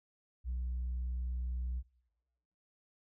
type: tone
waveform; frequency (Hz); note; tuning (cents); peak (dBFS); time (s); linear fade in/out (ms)
sine; 61.74; B1; 0; -32; 0.44-1.83; 50
effects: noise-tail reverb RT60 1.0 s tail -23 dB re dry + tanh soft clip ceiling -32 dBFS